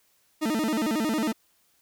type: tone with vibrato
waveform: 40% pulse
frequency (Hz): 262.5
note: C4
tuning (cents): +6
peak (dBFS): -23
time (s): 0.41-1.33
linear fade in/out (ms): 20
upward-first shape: square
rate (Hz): 11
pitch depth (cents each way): 290
effects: white hiss -66 dBFS RMS until 1.81 s